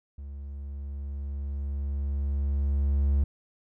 triangle tone with level ramp, 70 Hz, C#2, 18 cents sharp, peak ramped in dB -35 to -18 dBFS, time 0.18-3.24 s, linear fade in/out 5 ms, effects none

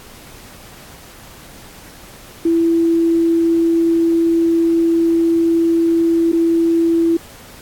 sine tone with dropouts, 332.8 Hz, E4, 17 cents sharp, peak -11 dBFS, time 2.45-7.17 s, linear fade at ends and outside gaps 5 ms, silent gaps 6.319-6.329 s, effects pink hiss -40 dBFS RMS until 7.61 s + AAC 64 kbps

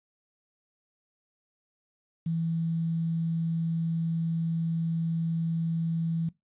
sine tone with quantisation, 164.81 Hz, E3, in tune, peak -26 dBFS, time 2.26-6.29 s, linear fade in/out 5 ms, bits 9, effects noise-tail reverb RT60 0.2 s tail -21 dB re dry + resampled to 8000 Hz

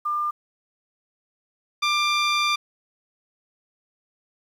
sine / 15% pulse tone pair in turn, 1199 / 1188 Hz, D6 / D6, +36 / +20 cents, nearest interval unison, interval 16 cents, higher first, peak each -22 / -13 dBFS, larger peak second, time 0.05-0.31 / 1.82-2.56 s, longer second, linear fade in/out 10 ms, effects low-pass 6000 Hz 12 dB/octave + 9-bit

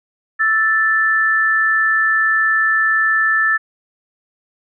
sine tone pair together, 1318.5 / 1760 Hz, E6 / A6, 0 / 0 cents, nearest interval perfect fourth, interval 500 cents, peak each -19 / -13 dBFS, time 0.39-3.58 s, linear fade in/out 20 ms, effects none

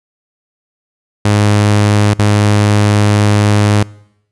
sawtooth tone with dropouts, 103.9 Hz, G#2, 1 cent sharp, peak -4 dBFS, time 1.25-3.83 s, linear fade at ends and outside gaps 5 ms, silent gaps 2.139-2.189 s, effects noise-tail reverb RT60 0.8 s tail -24 dB re dry + resampled to 24000 Hz

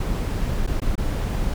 brown noise with dropouts, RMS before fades -23 dBFS, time 0-1.54 s, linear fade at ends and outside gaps 5 ms, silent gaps 0.666-0.673 / 0.802-0.817 / 0.955-0.978 s, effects none

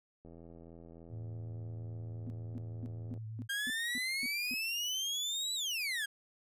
click train, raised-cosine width 2 ms, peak -40 dBFS, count 245, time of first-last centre 0.25-3.176 s, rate 83.4 Hz
sine tone with vibrato, 110 Hz, A2, in tune, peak -40 dBFS, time 1.09-3.48 s, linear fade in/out 50 ms, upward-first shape sine, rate 8.6 Hz, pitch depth 28 cents each way
sine tone bursts, 246.9 Hz, B3, in tune, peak -40 dBFS, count 9, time 2.27-4.54 s, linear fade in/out 0 ms, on 30 ms, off 250 ms
30% pulse exponential two-way sweep, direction up then down, 1600 to 3978 to 1600 Hz, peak -31 dBFS, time 3.49-6.06 s, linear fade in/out 10 ms, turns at 5.54 s
effects resampled to 32000 Hz

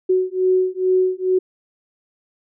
sine beating tone pair, 370 / 372.3 Hz, F#4 / F#4, 0 / +11 cents, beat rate 2.3 Hz, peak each -18 dBFS, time 0.09-1.39 s, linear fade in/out 10 ms, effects none

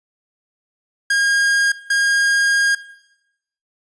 45% pulse tone bursts at uneven times, 1623 Hz, G#6, 40 cents flat, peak -14 dBFS, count 2, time 1.1-1.72 / 1.9-2.75 s, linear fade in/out 5 ms, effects noise-tail reverb RT60 0.9 s tail -18 dB re dry + resampled to 22050 Hz

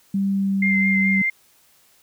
sine tone with pitch glide, 196.5 to 193.46 Hz, G3 to G3, +4 to -23 cents, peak -18 dBFS, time 0.14-1.22 s, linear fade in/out 5 ms, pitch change -27 cents, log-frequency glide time 0.29-0.92 s
sine tone with vibrato, 2093 Hz, C7, in tune, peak -18 dBFS, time 0.62-1.3 s, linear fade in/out 5 ms, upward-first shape sine, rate 4.7 Hz, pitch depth 19 cents each way
effects white hiss -57 dBFS RMS until 2.02 s

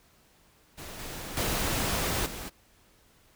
pink noise with level steps, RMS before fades -42 / -39 / -29 / -39 dBFS, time 0.77-2.5 s, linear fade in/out 20 ms, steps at 0.99 / 1.37 / 2.26 s, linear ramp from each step 2 ms, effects pink hiss -62 dBFS RMS until 3.35 s

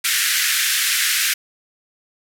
pink band-pass noise, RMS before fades -19 dBFS, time 0.04-1.34 s, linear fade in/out 10 ms, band 1500 to 15000 Hz, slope 48 dB/octave, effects none

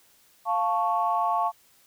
sine chord, F augmented, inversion none, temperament equal, 698.5 / 880 / 1108.7 Hz, F5 / A5 / C#6, 0 / 0 / 0 cents, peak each -26 dBFS, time 0.45-1.52 s, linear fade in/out 50 ms, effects tanh soft clip ceiling -12 dBFS + white hiss -60 dBFS RMS until 1.86 s

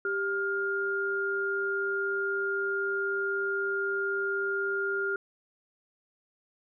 sine tone pair together, 393.5 / 1410.4 Hz, G4 / F6, +7 / +17 cents, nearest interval octave + minor seventh, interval 2210 cents, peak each -31 / -29 dBFS, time 0.05-5.16 s, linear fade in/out 2 ms, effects none

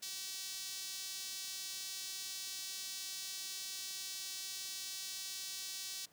sawtooth tone with high-pass filter, 381.7 Hz, G4, 46 cents flat, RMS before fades -44 dBFS, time 0.02-6.06 s, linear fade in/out 10 ms, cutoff 4600 Hz, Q 1.5, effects pink hiss -67 dBFS RMS until 6.12 s + high-pass 150 Hz 12 dB/octave

